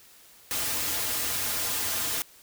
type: noise with comb filter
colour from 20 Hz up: white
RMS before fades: -29 dBFS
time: 0.51-2.22 s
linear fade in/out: 0 ms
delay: 5.3 ms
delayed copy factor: -0.7
effects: white hiss -54 dBFS RMS until 2.42 s